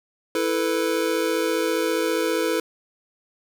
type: chord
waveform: square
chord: E suspended fourth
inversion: none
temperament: just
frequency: 329.6 / 439.5 / 494.4 Hz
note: E4 / A4 / B4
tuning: 0 / -2 / +2 cents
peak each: -26 dBFS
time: 0.35-2.6 s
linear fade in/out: 2 ms
effects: none